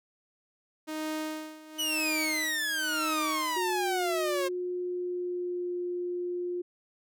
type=tone with tremolo; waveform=sawtooth; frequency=310.9 Hz; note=D#4; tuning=1 cent flat; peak=-27 dBFS; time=0.87-3.59 s; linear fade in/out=20 ms; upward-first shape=sine; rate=0.98 Hz; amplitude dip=85%
type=exponential sweep; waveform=sawtooth; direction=down; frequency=2997 to 529 Hz; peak=-25 dBFS; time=1.78-4.49 s; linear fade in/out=20 ms
type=tone with pitch glide; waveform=sine; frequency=363.3 to 354.6 Hz; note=F#4 to F4; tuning=-32 to +26 cents; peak=-30 dBFS; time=3.56-6.62 s; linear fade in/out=10 ms; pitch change=-42 cents; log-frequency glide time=3.76-5.77 s
effects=none